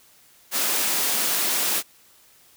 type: high-pass noise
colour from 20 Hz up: white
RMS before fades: -23 dBFS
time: 0.51-1.83 s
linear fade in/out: 50 ms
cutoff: 190 Hz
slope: 24 dB/octave
effects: white hiss -55 dBFS RMS until 2.56 s